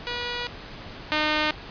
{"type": "tone pair in turn", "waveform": "5% pulse", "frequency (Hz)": [484.3, 305.1], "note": ["B4", "D#4"], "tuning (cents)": [-34, -34], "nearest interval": "minor sixth", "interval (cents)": 800, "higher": "first", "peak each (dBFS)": [-16, -10], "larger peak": "second", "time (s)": [[0.07, 0.47], [1.12, 1.51]], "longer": "first", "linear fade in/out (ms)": 0, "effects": ["pink hiss -40 dBFS RMS until 1.7 s", "resampled to 11025 Hz"]}